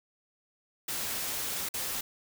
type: noise with dropouts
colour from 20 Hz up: white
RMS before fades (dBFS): -34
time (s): 0.88-2.01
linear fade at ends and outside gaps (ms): 5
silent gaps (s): 1.689-1.739
effects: none